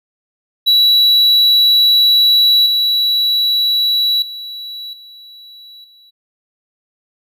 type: tone with level steps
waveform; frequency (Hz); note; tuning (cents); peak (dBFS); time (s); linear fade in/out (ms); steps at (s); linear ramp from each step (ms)
triangle; 3922; B7; -13; -6 / -10 / -24 / -34 / -42; 0.66-6.11; 20; 2.66 / 4.22 / 4.93 / 5.84; 2
effects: none